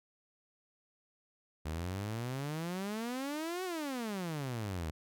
sawtooth exponential two-way sweep, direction up then down, 74.9 to 379 to 74.9 Hz, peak -32 dBFS, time 1.65-4.91 s, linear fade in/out 10 ms, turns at 3.64 s, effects none

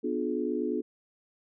sine chord, B diminished seventh, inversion none, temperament just, 246.9 / 296.3 / 355.6 / 426.7 Hz, B3 / D4 / F4 / Ab4, 0 / +15 / +31 / +47 cents, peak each -33 dBFS, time 0.03-0.82 s, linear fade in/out 20 ms, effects none

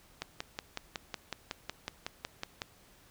click train, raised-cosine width 0.2 ms, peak -18 dBFS, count 14, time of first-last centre 0.22-2.619 s, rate 5.42 Hz, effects pink hiss -61 dBFS RMS until 3.1 s

